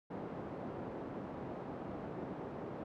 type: band-pass noise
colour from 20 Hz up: pink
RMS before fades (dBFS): -44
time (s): 0.1-2.84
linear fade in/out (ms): 10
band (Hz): 170 to 730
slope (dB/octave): 12
effects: none